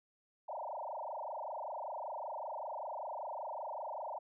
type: tone with frequency modulation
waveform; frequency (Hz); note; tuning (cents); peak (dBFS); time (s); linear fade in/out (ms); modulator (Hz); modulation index
sine; 770; G5; -31; -39; 0.48-4.19; 10; 25.2; 7.7
effects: none